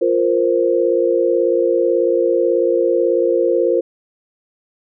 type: chord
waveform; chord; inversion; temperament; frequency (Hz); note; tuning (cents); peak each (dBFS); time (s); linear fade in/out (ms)
sine; F suspended fourth; none; just; 349.2 / 465.6 / 523.8; F4 / Bb4 / C5; 0 / -2 / +2; -17; 0.01-3.81; 10
effects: none